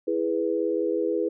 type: chord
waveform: sine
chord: E major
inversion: none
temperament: equal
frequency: 329.6 / 415.3 / 493.9 Hz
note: E4 / G#4 / B4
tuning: 0 / 0 / 0 cents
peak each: -27 dBFS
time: 0.07-1.29 s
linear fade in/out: 10 ms
effects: none